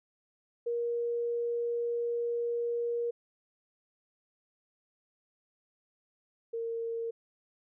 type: tone pair in turn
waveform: sine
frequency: 472.6 / 459.7 Hz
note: A#4 / A#4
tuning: +24 / -24 cents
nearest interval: unison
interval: 48 cents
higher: first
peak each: -29 / -32 dBFS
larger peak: first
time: 0.66-3.11 / 6.53-7.11 s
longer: first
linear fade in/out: 10 ms
effects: none